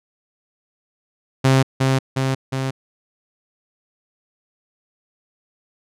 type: tone with echo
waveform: sawtooth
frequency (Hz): 132.9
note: C3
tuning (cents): +27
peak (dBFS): -8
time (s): 1.44-1.63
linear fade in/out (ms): 10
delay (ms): 360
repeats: 3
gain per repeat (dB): -3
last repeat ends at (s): 2.71
effects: low-pass 9000 Hz 12 dB/octave